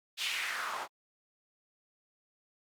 white noise with band-pass filter sweep, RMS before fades -36 dBFS, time 0.17-0.88 s, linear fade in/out 50 ms, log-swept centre 3300 to 820 Hz, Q 2.6, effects Opus 48 kbps

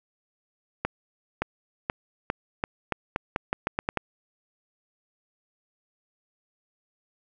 accelerating click train, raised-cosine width 0.5 ms, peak -10 dBFS, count 13, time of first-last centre 0.85-3.973 s, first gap 570 ms, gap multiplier 0.84, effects none

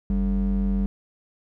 triangle ring-modulated tone, 121.7 Hz, B2, 25 cents flat, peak -15 dBFS, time 0.1-0.86 s, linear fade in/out 0 ms, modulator 74.6 Hz, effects none

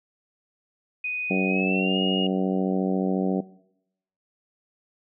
sine tone with pitch glide, 2489 to 2859 Hz, D#7 to F7, 0 to +40 cents, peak -26 dBFS, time 1.04-2.27 s, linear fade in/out 5 ms, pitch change +240 cents, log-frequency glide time 1.47-1.98 s
harmonic tone, 94.2 Hz, F#2, 32 cents sharp, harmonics 2 / 3 / 4 / 5 / 6 / 7 / 8, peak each -24 / -28 / -30 / -32 / -34 / -35 / -36 dBFS, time 1.3-3.41 s, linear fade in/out 10 ms
effects noise-tail reverb RT60 0.8 s tail -21 dB re dry

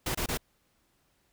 pink noise bursts, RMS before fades -31 dBFS, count 3, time 0.06-0.374 s, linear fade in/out 5 ms, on 88 ms, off 25 ms, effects pink hiss -71 dBFS RMS until 1.32 s

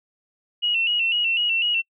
sine tone with vibrato, 2798 Hz, F7, 3 cents sharp, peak -19 dBFS, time 0.62-1.82 s, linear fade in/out 20 ms, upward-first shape square, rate 4 Hz, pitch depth 61 cents each way, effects noise-tail reverb RT60 0.1 s tail -26 dB re dry

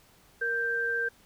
sine tone pair together, 467.7 / 1573 Hz, A#4 / G6, +6 / +6 cents, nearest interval octave + major sixth, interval 2100 cents, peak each -34 / -27 dBFS, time 0.41-1.09 s, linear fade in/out 10 ms, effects pink hiss -60 dBFS RMS until 1.25 s

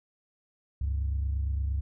sine tone pair together, 69.3 / 98 Hz, C#2 / G2, 0 / 0 cents, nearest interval tritone, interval 600 cents, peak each -26 / -34 dBFS, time 0.81-1.81 s, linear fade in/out 5 ms, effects tanh soft clip ceiling -21 dBFS

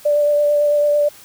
sine tone with vibrato, 587.3 Hz, D5, in tune, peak -12 dBFS, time 0.05-1.09 s, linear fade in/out 10 ms, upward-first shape sine, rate 9 Hz, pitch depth 13 cents each way, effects white hiss -43 dBFS RMS until 1.24 s

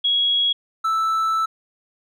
sine / triangle tone pair in turn, 3322 / 1318.3 Hz, G#7 / E6, 0 / 0 cents, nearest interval octave + major third, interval 1600 cents, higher first, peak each -16 dBFS, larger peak neither, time 0.04-0.53 / 0.84-1.46 s, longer second, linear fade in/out 10 ms, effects none

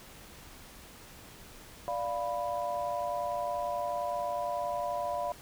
sine chord, B diminished, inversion first, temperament equal, 587.3 / 698.5 / 987.8 Hz, D5 / F5 / B5, 0 / 0 / 0 cents, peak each -35 / -34 / -36 dBFS, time 1.88-5.32 s, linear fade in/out 0 ms, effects pink hiss -51 dBFS RMS until 5.41 s

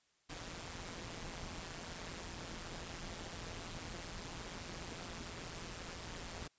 pink noise with amplitude modulation, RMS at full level -43 dBFS, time 0.29-6.48 s, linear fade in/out 10 ms, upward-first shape sine, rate 171 Hz, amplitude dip 75%, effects white hiss -75 dBFS RMS until 6.58 s + resampled to 16000 Hz

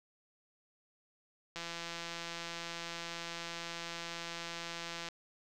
click train, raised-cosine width 0.2 ms, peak -24 dBFS, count 597, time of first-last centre 1.56-5.087 s, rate 169 Hz, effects none

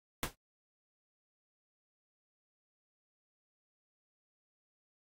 pink noise with exponential decay, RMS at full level -30 dBFS, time 0.23-0.35 s, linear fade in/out 1 ms, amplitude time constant 24 ms, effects AAC 48 kbps

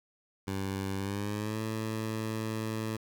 15% pulse tone with pitch glide, 97 to 110.14 Hz, G2 to A2, -18 to +2 cents, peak -26 dBFS, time 0.47-2.97 s, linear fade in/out 10 ms, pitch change +220 cents, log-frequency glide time 0.96-1.61 s, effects 9-bit

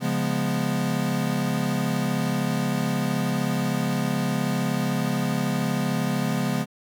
square chord, C# dominant seventh, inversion none, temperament equal, 138.59 / 174.61 / 207.7 / 246.9 Hz, C#3 / E#3 / G#3 / B3, 0 / 0 / 0 / 0 cents, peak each -29 dBFS, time 0-6.66 s, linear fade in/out 50 ms, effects none

